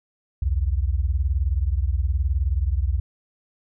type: beating tone pair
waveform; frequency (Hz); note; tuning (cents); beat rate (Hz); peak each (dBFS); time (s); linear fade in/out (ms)
sine; 61.74 / 80.74; B1 / E2; 0 / -35; 19; -21 / -23; 0.42-3; 5
effects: none